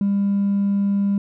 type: tone with hard clipping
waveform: sine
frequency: 200 Hz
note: G3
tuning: 35 cents sharp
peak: -17 dBFS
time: 0.01-1.18 s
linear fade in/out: 2 ms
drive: 1 dB
effects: none